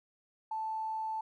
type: tone with tanh clipping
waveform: triangle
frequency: 879 Hz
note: A5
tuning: 2 cents flat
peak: -33 dBFS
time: 0.51-1.21 s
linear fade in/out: 5 ms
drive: 3 dB
effects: none